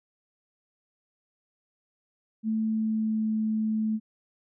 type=tone with pitch glide; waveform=sine; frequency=220 to 217.9 Hz; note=A3 to A3; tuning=0 to -17 cents; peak=-24 dBFS; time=2.43-4 s; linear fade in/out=50 ms; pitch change=-17 cents; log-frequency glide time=2.63-3.32 s; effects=none